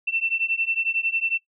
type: beating tone pair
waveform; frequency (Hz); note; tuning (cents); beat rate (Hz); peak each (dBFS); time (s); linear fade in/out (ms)
sine; 2681 / 2692; E7 / E7; +29 / +36; 11; -25; 0.07-1.38; 10
effects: noise-tail reverb RT60 0.1 s tail -18 dB re dry